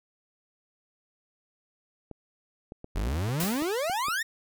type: clicks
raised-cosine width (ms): 2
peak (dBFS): -27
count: 11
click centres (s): 2.113 / 2.721 / 2.844 / 2.976 / 3.073 / 3.141 / 3.288 / 3.435 / 3.622 / 3.898 / 4.084
type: exponential sweep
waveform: 40% pulse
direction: up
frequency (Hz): 42.73 to 1900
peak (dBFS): -26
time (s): 2.95-4.23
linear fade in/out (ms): 10
type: noise with exponential decay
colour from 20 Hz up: white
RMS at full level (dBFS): -30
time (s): 3.4-4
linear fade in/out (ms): 2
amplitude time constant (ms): 130
effects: none